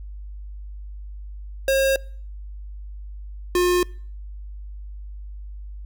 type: tone pair in turn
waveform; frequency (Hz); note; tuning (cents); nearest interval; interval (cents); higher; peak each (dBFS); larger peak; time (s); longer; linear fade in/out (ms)
square; 539 / 356.9; C#5 / F4; -49 / +38; perfect fifth; 713; first; -17; neither; 1.68-1.96 / 3.55-3.83; neither; 2
effects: noise-tail reverb RT60 0.5 s tail -25 dB re dry + added 50 Hz sine -33 dBFS peak until 5.85 s